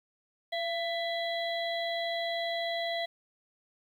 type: harmonic tone with a mistuned harmonic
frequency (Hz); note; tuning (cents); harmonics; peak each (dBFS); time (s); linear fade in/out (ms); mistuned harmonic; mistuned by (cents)
663; E5; +10; 1 / 3 / 5 / 6; -32 / -37 / -39 / -40; 0.52-3.06; 10; 1; +39
effects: 10-bit